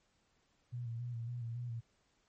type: tone with vibrato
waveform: sine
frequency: 118.7 Hz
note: A#2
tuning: 32 cents sharp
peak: -38 dBFS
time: 0.72-1.81 s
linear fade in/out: 20 ms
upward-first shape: square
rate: 3.6 Hz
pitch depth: 42 cents each way
effects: pink hiss -75 dBFS RMS until 2.28 s + MP3 32 kbps